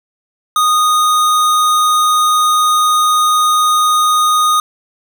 square tone, 1237 Hz, D#6, 10 cents flat, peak -10 dBFS, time 0.56-4.6 s, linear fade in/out 2 ms, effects none

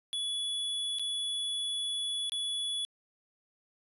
square tone with dropouts, 3408 Hz, G#7, 44 cents sharp, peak -32 dBFS, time 0.13-2.85 s, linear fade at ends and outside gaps 0 ms, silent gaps 0.986-0.995 / 2.296-2.32 s, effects resampled to 32000 Hz

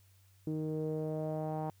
sawtooth tone with low-pass filter sweep, 155.56 Hz, D#3, in tune, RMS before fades -36 dBFS, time 0.47-1.7 s, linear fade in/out 0 ms, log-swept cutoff 360 to 840 Hz, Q 4, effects added 96 Hz sine -62 dBFS peak until 1.8 s + white hiss -70 dBFS RMS until 1.8 s

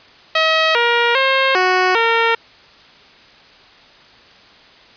10% pulse tone with pitch steps, 639 / 473.1 / 534 / 368.8 / 458.7 Hz, D#5 / A#4 / C5 / F#4 / A#4, +46 / +26 / +35 / -6 / -28 cents, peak -4 dBFS, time 0.35-2.35 s, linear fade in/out 5 ms, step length 400 ms, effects white hiss -45 dBFS RMS until 4.96 s + resampled to 11025 Hz

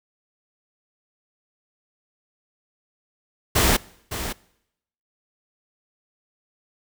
pink noise with echo, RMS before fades -18 dBFS, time 3.55-3.77 s, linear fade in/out 10 ms, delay 560 ms, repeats 1, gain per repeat -11 dB, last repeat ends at 4.33 s, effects noise-tail reverb RT60 0.8 s tail -23 dB re dry

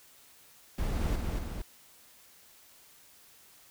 brown noise with echo, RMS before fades -31 dBFS, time 0.78-1.16 s, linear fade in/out 5 ms, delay 230 ms, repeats 2, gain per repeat -3 dB, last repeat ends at 1.62 s, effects white hiss -58 dBFS RMS until 3.7 s

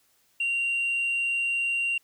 sine tone, 2763 Hz, F7, 19 cents flat, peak -22 dBFS, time 0.4-1.98 s, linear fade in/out 5 ms, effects tanh soft clip ceiling -22 dBFS + white hiss -66 dBFS RMS until 2.03 s

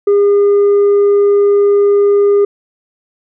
triangle tone with tanh clipping, 405.5 Hz, G#4, 41 cents flat, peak -7 dBFS, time 0.07-2.45 s, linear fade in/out 5 ms, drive 7 dB, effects none

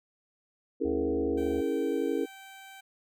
sine chord, A# half-diminished seventh, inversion first, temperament equal, 277.2 / 329.6 / 415.3 / 466.2 Hz, C#4 / E4 / G#4 / A#4, 0 / 0 / 0 / 0 cents, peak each -32 dBFS, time 0.8-2.26 s, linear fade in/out 20 ms
harmonic tone, 75.2 Hz, D2, 42 cents sharp, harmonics 1 / 3 / 5 / 7 / 9 / 10, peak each -38 / -43 / -45 / -46 / -48 / -48 dBFS, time 0.84-1.62 s, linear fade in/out 20 ms
15% pulse tone, 776 Hz, G5, 18 cents flat, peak -40 dBFS, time 1.37-2.81 s, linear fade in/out 10 ms
effects none

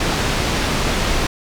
pink low-pass noise, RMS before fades -19 dBFS, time 0-1.27 s, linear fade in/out 5 ms, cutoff 5900 Hz, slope 12 dB/octave, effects none

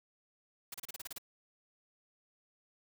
white noise bursts, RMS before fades -43 dBFS, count 9, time 0.72-1.183 s, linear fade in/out 5 ms, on 23 ms, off 32 ms, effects none

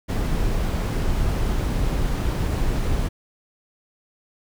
brown noise, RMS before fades -22 dBFS, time 0.08-3.09 s, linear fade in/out 20 ms, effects none

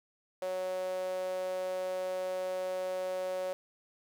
sawtooth tone with high-pass filter, 185 Hz, F#3, in tune, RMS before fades -35 dBFS, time 0.42-3.53 s, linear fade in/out 0 ms, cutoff 540 Hz, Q 7.3, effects none

